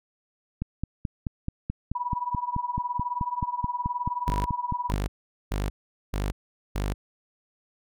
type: click train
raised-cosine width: 5 ms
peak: -16 dBFS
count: 21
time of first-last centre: 0.62-4.94 s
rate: 4.63 Hz
type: tone with tremolo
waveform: sine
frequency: 977 Hz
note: B5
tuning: 19 cents flat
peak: -23 dBFS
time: 1.95-4.91 s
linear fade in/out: 5 ms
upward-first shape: triangle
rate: 19 Hz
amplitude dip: 95%
type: tone bursts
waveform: sawtooth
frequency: 49.9 Hz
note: G1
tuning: 32 cents sharp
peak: -22 dBFS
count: 5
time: 4.27-6.94 s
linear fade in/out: 10 ms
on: 190 ms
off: 430 ms
effects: none